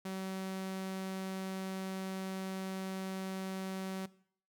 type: tone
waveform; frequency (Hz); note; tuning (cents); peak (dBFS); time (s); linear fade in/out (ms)
sawtooth; 190; F#3; +46; -34; 0.05-4.06; 5
effects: noise-tail reverb RT60 0.6 s tail -19 dB re dry